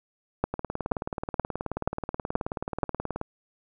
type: two click trains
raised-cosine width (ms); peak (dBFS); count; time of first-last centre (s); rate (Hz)
1; -16 / -9; 51 / 6; 0.54-3.214 / 0.44-2.832; 18.7 / 2.09
effects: none